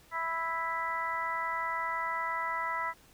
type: harmonic tone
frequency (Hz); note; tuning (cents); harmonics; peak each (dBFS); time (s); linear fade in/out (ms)
329.6; E4; 0; 2 / 3 / 4 / 5 / 6; -44 / -34 / -36 / -45 / -36; 0.11-2.94; 50
effects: pink hiss -60 dBFS RMS until 3.13 s